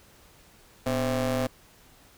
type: ring-modulated tone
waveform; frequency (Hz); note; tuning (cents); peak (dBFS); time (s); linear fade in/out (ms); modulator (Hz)
25% pulse; 135.1; C#3; -44; -18; 0.86-1.47; 5; 384
effects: pink hiss -56 dBFS RMS until 2.17 s